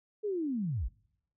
sine linear sweep, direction down, 435 to 36.71 Hz, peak -30 dBFS, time 0.23-0.89 s, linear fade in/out 20 ms, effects noise-tail reverb RT60 0.8 s tail -26 dB re dry

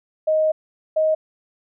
sine tone pair in turn, 625 / 627.4 Hz, D#5 / D#5, +8 / +14 cents, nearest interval unison, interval 6 cents, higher second, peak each -15 dBFS, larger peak neither, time 0.27-0.52 / 0.96-1.15 s, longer first, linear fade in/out 10 ms, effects none

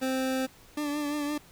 25% pulse tone, 261.6 Hz, C4, in tune, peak -23 dBFS, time 0.01-0.47 s, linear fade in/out 20 ms
40% pulse tone with vibrato, 293.7 Hz, D4, in tune, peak -28 dBFS, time 0.77-1.38 s, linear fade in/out 5 ms, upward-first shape triangle, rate 5.8 Hz, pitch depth 42 cents each way
effects pink hiss -55 dBFS RMS until 1.51 s

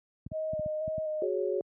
clicks, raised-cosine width 5 ms, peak -26 dBFS, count 7, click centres 0.265 / 0.318 / 0.534 / 0.595 / 0.661 / 0.879 / 0.981 s
sine tone with vibrato, 622.3 Hz, D#5, in tune, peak -30 dBFS, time 0.31-1.28 s, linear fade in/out 50 ms, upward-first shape square, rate 2 Hz, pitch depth 18 cents each way
sine chord, F# suspended second, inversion none, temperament just, 370 / 416.2 / 555 Hz, F#4 / G#4 / C#5, 0 / +4 / +2 cents, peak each -31 / -32 / -33 dBFS, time 1.22-1.61 s, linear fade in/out 2 ms
effects high-pass 80 Hz 12 dB/octave

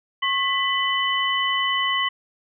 sine tone cluster, 1086 / 1989 / 3010 Hz, C#6 / B6 / F#7, -36 / +12 / +29 cents, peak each -24 dBFS, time 0.22-2.09 s, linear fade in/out 10 ms, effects none

